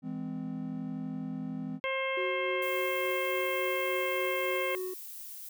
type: chord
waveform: triangle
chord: E augmented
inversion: none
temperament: just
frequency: 164.81 / 206 / 257.5 Hz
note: E3 / G#3 / B#3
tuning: 0 / -14 / -28 cents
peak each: -38 / -38 / -35 dBFS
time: 0.02-1.8 s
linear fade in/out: 50 ms
type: harmonic tone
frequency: 532 Hz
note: C5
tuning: 29 cents sharp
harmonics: 1 / 2 / 3 / 4 / 5 / 6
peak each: -33 / -37 / -43 / -34 / -41 / -43 dBFS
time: 1.84-4.75 s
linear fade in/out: 0 ms
type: tone with tremolo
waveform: triangle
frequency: 370 Hz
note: F#4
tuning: in tune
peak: -31 dBFS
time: 2.17-4.94 s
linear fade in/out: 5 ms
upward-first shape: sine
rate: 3.5 Hz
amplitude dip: 35%
type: noise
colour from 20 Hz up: violet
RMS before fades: -44 dBFS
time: 2.62-5.49 s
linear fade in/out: 2 ms
effects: none